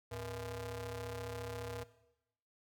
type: ring-modulated tone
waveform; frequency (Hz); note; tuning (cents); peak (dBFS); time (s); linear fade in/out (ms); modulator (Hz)
sawtooth; 184.5; F#3; -5; -34; 0.11-1.84; 10; 294
effects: noise-tail reverb RT60 0.9 s tail -18 dB re dry